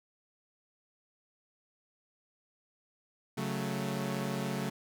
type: chord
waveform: sawtooth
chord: F# minor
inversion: second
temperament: equal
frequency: 138.59 / 185 / 220 Hz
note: C#3 / F#3 / A3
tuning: 0 / 0 / 0 cents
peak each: -33 dBFS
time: 3.37-4.7 s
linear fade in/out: 10 ms
effects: none